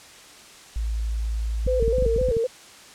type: tone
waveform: sine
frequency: 55.5 Hz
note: A1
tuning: 16 cents sharp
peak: -23 dBFS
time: 0.76-2.32 s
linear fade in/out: 0 ms
type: clicks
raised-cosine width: 5 ms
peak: -16 dBFS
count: 10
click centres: 1.666 / 1.826 / 1.88 / 1.984 / 2.024 / 2.064 / 2.163 / 2.214 / 2.287 / 2.368 s
type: tone with vibrato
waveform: sine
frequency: 481.6 Hz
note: B4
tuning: 44 cents flat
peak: -20 dBFS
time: 1.67-2.47 s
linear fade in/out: 10 ms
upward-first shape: square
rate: 3.9 Hz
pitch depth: 93 cents each way
effects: white hiss -46 dBFS RMS until 2.94 s + low-pass 8000 Hz 12 dB/octave